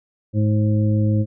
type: harmonic tone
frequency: 106.3 Hz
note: G#2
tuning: 41 cents sharp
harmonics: 1 / 2 / 3 / 5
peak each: -16 / -22 / -26 / -30 dBFS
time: 0.33-1.26 s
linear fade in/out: 50 ms
effects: none